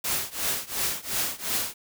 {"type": "noise with tremolo", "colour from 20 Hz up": "white", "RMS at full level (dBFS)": -25, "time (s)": [0.04, 1.74], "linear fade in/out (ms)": 5, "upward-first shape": "triangle", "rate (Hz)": 2.8, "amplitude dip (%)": 95, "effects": []}